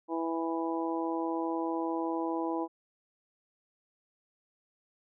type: harmonic tone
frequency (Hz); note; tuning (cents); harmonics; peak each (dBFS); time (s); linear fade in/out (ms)
164.81; E3; 0; 2 / 3 / 4 / 5 / 6; -32 / -38 / -40 / -38 / -38; 0.08-2.68; 50
effects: none